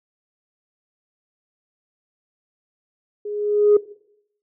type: tone with level ramp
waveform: sine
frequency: 415.6 Hz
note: G#4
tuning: 1 cent sharp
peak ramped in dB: -27 to -7 dBFS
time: 3.25-3.77 s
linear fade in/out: 5 ms
effects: noise-tail reverb RT60 0.7 s tail -19 dB re dry + tanh soft clip ceiling -6 dBFS